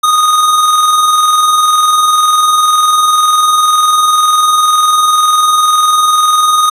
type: tone with tremolo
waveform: square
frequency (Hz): 1239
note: D#6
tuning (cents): -8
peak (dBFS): -6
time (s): 0.03-6.7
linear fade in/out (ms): 10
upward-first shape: square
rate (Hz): 20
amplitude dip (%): 30
effects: resampled to 32000 Hz